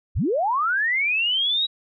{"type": "linear sweep", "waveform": "sine", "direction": "up", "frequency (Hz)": [31.34, 3881], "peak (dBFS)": -19, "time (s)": [0.15, 1.67], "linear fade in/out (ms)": 20, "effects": []}